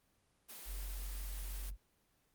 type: high-pass noise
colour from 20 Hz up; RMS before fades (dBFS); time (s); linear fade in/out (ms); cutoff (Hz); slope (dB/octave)
white; -50; 0.48-1.71; 20; 170; 48
type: tone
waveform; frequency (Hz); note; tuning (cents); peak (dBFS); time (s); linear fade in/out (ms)
sine; 46.25; F#1; 0; -40; 0.65-1.77; 50
effects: pink hiss -75 dBFS RMS until 2.34 s + Opus 24 kbps